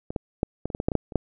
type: clicks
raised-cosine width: 2 ms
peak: -18 / -13 / -8 / -14 / -20 / -17 / -13 / -7 / -14 / -6 / -25 / -7 dBFS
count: 12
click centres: 0.105 / 0.162 / 0.431 / 0.656 / 0.702 / 0.749 / 0.801 / 0.885 / 0.918 / 0.953 / 1.122 / 1.157 s
effects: none